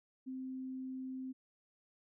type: tone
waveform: sine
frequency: 260.3 Hz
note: C4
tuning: 9 cents flat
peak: -40 dBFS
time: 0.26-1.33 s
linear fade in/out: 20 ms
effects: none